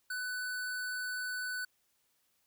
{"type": "tone", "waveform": "square", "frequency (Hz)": 1496, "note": "F#6", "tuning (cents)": 19, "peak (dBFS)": -36, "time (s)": [0.1, 1.65], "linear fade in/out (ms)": 5, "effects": ["white hiss -75 dBFS RMS until 2.46 s"]}